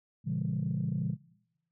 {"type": "chord", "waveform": "sine", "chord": "A# diminished seventh", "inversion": "none", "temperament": "just", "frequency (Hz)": [116.54, 139.85, 167.82, 201.4], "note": ["A#2", "C#3", "E3", "G3"], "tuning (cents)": [0, 16, 31, 47], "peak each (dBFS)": [-36, -33, -33, -36], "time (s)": [0.24, 1.17], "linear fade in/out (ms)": 50, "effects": ["noise-tail reverb RT60 0.9 s tail -22 dB re dry", "tanh soft clip ceiling -22 dBFS"]}